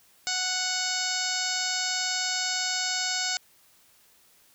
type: harmonic tone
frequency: 739 Hz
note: F#5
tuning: 2 cents flat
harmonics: 1 / 2 / 3 / 4 / 5 / 6 / 7 / 8 / 9 / 10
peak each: -37 / -34 / -36 / -38 / -37 / -33 / -33 / -37 / -37 / -35 dBFS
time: 0.27-3.37 s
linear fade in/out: 0 ms
effects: white hiss -60 dBFS RMS until 4.54 s